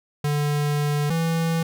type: tone pair in turn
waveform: square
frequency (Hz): 146.83 / 164.81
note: D3 / E3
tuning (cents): 0 / 0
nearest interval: major second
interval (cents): 200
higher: second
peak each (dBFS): -21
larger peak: neither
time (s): 0.24-1.1 / 1.1-1.63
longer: first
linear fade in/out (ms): 5
effects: none